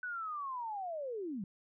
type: linear sweep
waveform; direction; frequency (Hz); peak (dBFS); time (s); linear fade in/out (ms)
sine; down; 1502 to 176.4; -37; 0.03-1.44; 2
effects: none